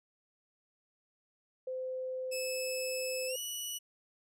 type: tone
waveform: sine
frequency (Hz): 515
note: C5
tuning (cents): -28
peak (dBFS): -35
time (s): 1.67-3.36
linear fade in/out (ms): 5
type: tone with pitch glide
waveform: 15% pulse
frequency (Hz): 2606 to 2942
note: E7 to F#7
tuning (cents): -20 to -11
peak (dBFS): -30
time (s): 2.31-3.79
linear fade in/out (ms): 20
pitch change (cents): +209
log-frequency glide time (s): 3.27-3.38
effects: none